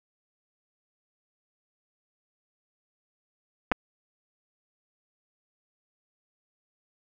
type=clicks; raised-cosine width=0.5 ms; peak=-9 dBFS; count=2; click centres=3.716 / 3.72 s; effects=none